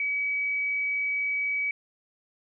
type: tone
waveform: sine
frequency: 2276 Hz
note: C#7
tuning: 45 cents sharp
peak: -25 dBFS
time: 0-1.71 s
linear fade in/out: 2 ms
effects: none